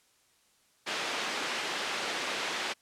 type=band-pass noise; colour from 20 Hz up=white; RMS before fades=-34 dBFS; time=0.86-2.74 s; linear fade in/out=20 ms; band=290 to 3300 Hz; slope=12 dB/octave; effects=white hiss -67 dBFS RMS until 2.81 s + low-pass 10000 Hz 12 dB/octave